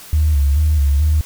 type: tone with vibrato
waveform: sine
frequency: 73.42 Hz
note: D2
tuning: in tune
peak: -10 dBFS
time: 0.13-1.21 s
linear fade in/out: 0 ms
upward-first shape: square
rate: 2.3 Hz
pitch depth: 74 cents each way
effects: tanh soft clip ceiling -6 dBFS + white hiss -38 dBFS RMS until 1.25 s